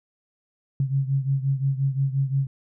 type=beating tone pair; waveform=sine; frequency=134.9 / 140.6 Hz; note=C#3 / C#3; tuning=-47 / +25 cents; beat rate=5.7 Hz; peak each=-22 / -26 dBFS; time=0.8-2.47 s; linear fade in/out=2 ms; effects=none